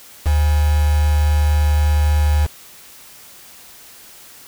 sine tone with quantisation, 74.7 Hz, D2, 30 cents sharp, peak -12 dBFS, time 0.25-2.47 s, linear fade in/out 20 ms, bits 4, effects white hiss -42 dBFS RMS until 4.47 s

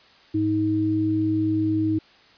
sine tone pair together, 105.5 / 315.9 Hz, G#2 / D#4, +28 / +26 cents, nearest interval octave + perfect fifth, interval 1898 cents, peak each -27 / -20 dBFS, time 0.34-1.99 s, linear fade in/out 10 ms, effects white hiss -53 dBFS RMS until 2.37 s + resampled to 11025 Hz

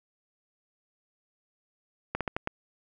slowing click train, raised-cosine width 0.5 ms, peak -14 dBFS, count 5, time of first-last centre 2.15-2.474 s, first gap 57 ms, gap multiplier 1.24, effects none

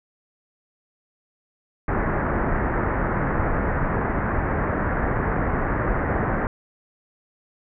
pink low-pass noise, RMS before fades -23 dBFS, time 1.88-6.47 s, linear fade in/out 2 ms, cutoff 1900 Hz, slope 48 dB/octave, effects none

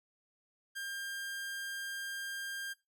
sawtooth tone, 1600 Hz, G6, 35 cents sharp, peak -35 dBFS, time 0.75-2.74 s, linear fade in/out 20 ms, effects noise-tail reverb RT60 0.2 s tail -17 dB re dry

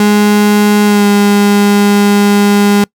35% pulse tone with pitch glide, 207.7 to 203.7 Hz, G#3 to G#3, 0 to -33 cents, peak -4 dBFS, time 0-2.84 s, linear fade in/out 2 ms, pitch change -33 cents, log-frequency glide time 0.85-1.06 s, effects noise-tail reverb RT60 0.1 s tail -26 dB re dry

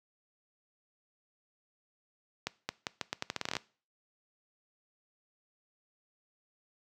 accelerating click train, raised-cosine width 0.2 ms, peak -15 dBFS, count 15, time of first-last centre 2.47-3.567 s, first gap 220 ms, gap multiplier 0.81, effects noise-tail reverb RT60 0.4 s tail -21 dB re dry + high-pass 100 Hz 12 dB/octave

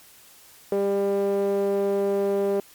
sawtooth tone with band-pass filter, 199 Hz, G3, 26 cents sharp, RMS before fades -23 dBFS, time 0.72-2.6 s, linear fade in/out 2 ms, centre 470 Hz, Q 8.9, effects white hiss -51 dBFS RMS until 2.74 s + MP3 96 kbps

